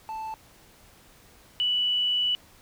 triangle / sine tone pair in turn, 880 / 2960 Hz, A5 / F#7, 0 / 0 cents, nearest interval octave + major sixth, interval 2100 cents, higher second, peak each -30 / -22 dBFS, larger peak second, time 0.09-0.34 / 1.6-2.35 s, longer second, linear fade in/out 0 ms, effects pink hiss -55 dBFS RMS until 2.61 s

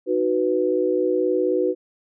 sine chord, B major, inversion first, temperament equal, 311.1 / 370 / 493.9 Hz, D#4 / F#4 / B4, 0 / 0 / 0 cents, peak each -25 / -21 / -22 dBFS, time 0.06-1.75 s, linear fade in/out 50 ms, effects none

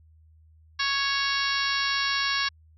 harmonic tone, 554.4 Hz, C#5, in tune, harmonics 2 / 3 / 4 / 5 / 6 / 7 / 8 / 9 / 10, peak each -31 / -29 / -33 / -34 / -35 / -33 / -32 / -38 / -33 dBFS, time 0.79-2.49 s, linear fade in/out 10 ms, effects added 79 Hz sine -53 dBFS peak until 2.77 s

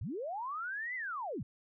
sine linear two-way sweep, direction up then down, 69.3 to 2062 to 75.7 Hz, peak -36 dBFS, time 0.01-1.43 s, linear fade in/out 5 ms, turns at 0.95 s, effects none

